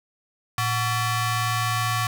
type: ring-modulated tone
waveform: sawtooth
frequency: 622.3 Hz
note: D#5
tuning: in tune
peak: -15 dBFS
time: 0.58-2.07 s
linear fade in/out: 2 ms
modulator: 508 Hz
effects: none